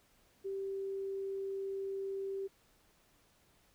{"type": "tone", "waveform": "sine", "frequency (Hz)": 390, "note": "G4", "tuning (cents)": -9, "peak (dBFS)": -36, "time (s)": [0.44, 2.48], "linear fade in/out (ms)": 20, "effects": ["pink hiss -69 dBFS RMS until 3.74 s"]}